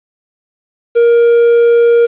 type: tone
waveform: triangle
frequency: 469.9 Hz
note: A#4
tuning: 14 cents sharp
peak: -3 dBFS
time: 0.95-2.07 s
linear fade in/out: 20 ms
effects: resampled to 8000 Hz + 7-bit